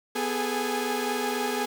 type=tone cluster; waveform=sawtooth; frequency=248.9 / 409.6 / 433.4 / 825 Hz; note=B3 / G#4 / A4 / G#5; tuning=+14 / -24 / -26 / -12 cents; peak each=-28 dBFS; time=0.15-1.66 s; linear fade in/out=10 ms; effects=8-bit